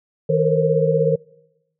sine tone cluster, 157.7 / 457.2 / 473.7 / 535 Hz, D#3 / A#4 / A#4 / C5, +24 / -34 / +28 / +38 cents, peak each -20 dBFS, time 0.29-1.16 s, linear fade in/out 10 ms, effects noise-tail reverb RT60 1.0 s tail -26 dB re dry

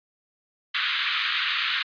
white band-pass noise, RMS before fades -26 dBFS, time 0.74-1.83 s, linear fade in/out 10 ms, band 1200 to 3900 Hz, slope 48 dB/octave, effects resampled to 11025 Hz

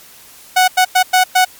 sawtooth tone bursts at uneven times, 740 Hz, F#5, in tune, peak -4 dBFS, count 5, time 0.56-0.68 / 0.77-0.85 / 0.95-1.03 / 1.13-1.24 / 1.35-1.45 s, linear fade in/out 10 ms, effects white hiss -41 dBFS RMS until 1.59 s + MP3 96 kbps

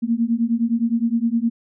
sine beating tone pair, 227.1 / 236.8 Hz, A#3 / A#3, -45 / +27 cents, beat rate 9.7 Hz, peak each -20 dBFS, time 0.02-1.5 s, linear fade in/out 20 ms, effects none

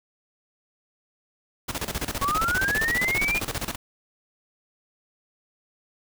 pink noise with tremolo, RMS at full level -28 dBFS, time 1.68-3.76 s, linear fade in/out 10 ms, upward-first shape square, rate 15 Hz, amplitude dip 80%
sine linear sweep, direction up, 1087 to 2455 Hz, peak -22 dBFS, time 2.21-3.4 s, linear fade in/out 20 ms
effects none

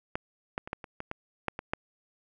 clicks, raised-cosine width 0.5 ms, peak -15 / -16 / -25 / -17 / -26 / -21 / -19 / -13 / -20 / -13 dBFS, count 10, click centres 0.155 / 0.579 / 0.675 / 0.731 / 0.842 / 1.004 / 1.114 / 1.483 / 1.591 / 1.735 s, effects none

